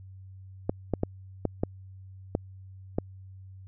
clicks, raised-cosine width 2 ms, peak -12 dBFS, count 7, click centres 0.695 / 0.937 / 1.034 / 1.453 / 1.635 / 2.351 / 2.985 s, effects added 95 Hz sine -44 dBFS peak until 3.67 s

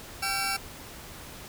25% pulse tone cluster, 785 / 1358 / 2287 / 5340 Hz, G5 / F6 / D7 / E8, +2 / -49 / -47 / +22 cents, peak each -29 dBFS, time 0.22-0.57 s, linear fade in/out 10 ms, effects pink hiss -44 dBFS RMS until 1.48 s

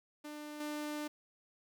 sawtooth tone with level steps, 298.6 Hz, D4, 29 cents sharp, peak -40 / -34 dBFS, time 0.24-1.08 s, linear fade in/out 10 ms, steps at 0.6 s, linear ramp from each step 5 ms, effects 12-bit

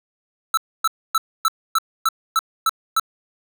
square tone bursts, 1318.5 Hz, E6, in tune, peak -15 dBFS, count 9, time 0.54-2.997 s, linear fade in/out 2 ms, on 33 ms, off 270 ms, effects none

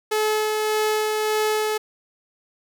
sawtooth tone with tremolo, 429.5 Hz, A4, 42 cents flat, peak -15 dBFS, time 0.11-1.78 s, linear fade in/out 10 ms, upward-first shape sine, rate 1.7 Hz, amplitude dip 25%, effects none

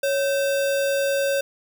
sine tone with sample-and-hold, 555 Hz, C#5, 2 cents sharp, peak -19 dBFS, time 0.03-1.41 s, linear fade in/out 5 ms, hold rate 2100 Hz, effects none

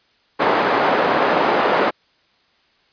white band-pass noise, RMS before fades -17 dBFS, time 0.39-1.91 s, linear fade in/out 20 ms, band 320 to 970 Hz, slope 12 dB/octave, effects white hiss -59 dBFS RMS until 2.92 s + resampled to 11025 Hz

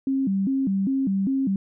sine tone with vibrato, 228.7 Hz, A#3, 33 cents flat, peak -20 dBFS, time 0.07-1.56 s, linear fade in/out 2 ms, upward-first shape square, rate 2.5 Hz, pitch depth 280 cents each way, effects none

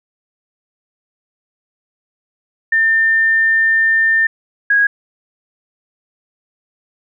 sine tone pair in turn, 1800 / 1648.5 Hz, A6 / G#6, +39 / -13 cents, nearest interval major second, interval 152 cents, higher first, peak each -10 / -9 dBFS, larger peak second, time 2.72-4.27 / 4.7-4.87 s, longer first, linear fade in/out 5 ms, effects none

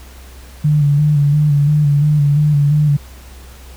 sine tone with vibrato, 146.83 Hz, D3, in tune, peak -9 dBFS, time 0.64-2.97 s, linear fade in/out 10 ms, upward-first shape square, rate 2.9 Hz, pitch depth 37 cents each way, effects added 64 Hz sine -35 dBFS peak until 3.76 s + pink hiss -42 dBFS RMS until 3.76 s

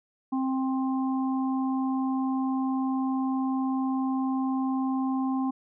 harmonic tone, 263.5 Hz, C4, 12 cents sharp, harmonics 1 / 3 / 4, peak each -25 / -35 / -37 dBFS, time 0.32-5.51 s, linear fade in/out 10 ms, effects none

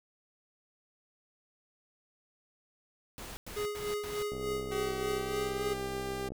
pink noise bursts, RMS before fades -44 dBFS, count 4, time 3.18-4.225 s, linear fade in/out 0 ms, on 190 ms, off 95 ms
square tone with tremolo, 415.9 Hz, G#4, 2 cents sharp, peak -32 dBFS, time 3.56-5.74 s, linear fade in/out 10 ms, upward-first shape sine, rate 3.4 Hz, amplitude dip 60%
click train, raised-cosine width 2 ms, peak -28 dBFS, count 131, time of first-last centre 4.32-6.32 s, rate 65 Hz
sawtooth tone with pitch glide, 381.5 to 397.5 Hz, G4 to G4, -47 to +24 cents, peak -32 dBFS, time 4.71-6.29 s, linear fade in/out 10 ms, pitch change +71 cents, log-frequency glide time 5.06-5.62 s
effects none

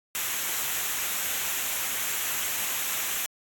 white noise with comb filter, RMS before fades -29 dBFS, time 0.15-3.26 s, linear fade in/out 0 ms, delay 0.21 ms, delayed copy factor -0.55, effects AAC 64 kbps

